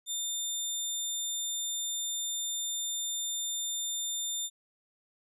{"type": "tone", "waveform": "20% pulse", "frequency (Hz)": 3600, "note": "A7", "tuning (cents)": 39, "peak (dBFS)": -26, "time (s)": [0.06, 4.5], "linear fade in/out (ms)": 50, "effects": []}